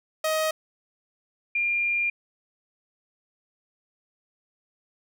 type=tone pair in turn; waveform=sawtooth / sine; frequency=629 / 2400 Hz; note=D#5 / D7; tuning=+19 / +37 cents; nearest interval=octave + major seventh; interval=2318 cents; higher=second; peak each=-19 / -22 dBFS; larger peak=first; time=0.24-0.51 / 1.55-2.1 s; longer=second; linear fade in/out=5 ms; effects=none